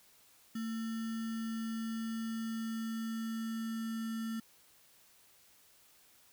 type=tone with sample-and-hold; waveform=sine; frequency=225.1 Hz; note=A3; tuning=40 cents sharp; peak=-35 dBFS; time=0.55-4.4 s; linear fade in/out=5 ms; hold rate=1575 Hz; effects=white hiss -64 dBFS RMS until 6.32 s